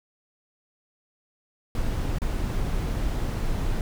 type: noise with dropouts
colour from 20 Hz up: brown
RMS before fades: -26 dBFS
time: 1.75-3.81 s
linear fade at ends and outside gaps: 1 ms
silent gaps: 2.185-2.218 s
effects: none